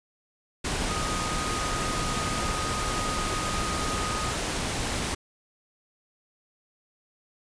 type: tone in noise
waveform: sine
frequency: 1244.5 Hz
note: D#6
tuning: in tune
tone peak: -32 dBFS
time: 0.89-4.32 s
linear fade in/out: 10 ms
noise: pink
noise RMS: -29 dBFS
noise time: 0.64-5.15 s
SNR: -6 dB
effects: resampled to 22050 Hz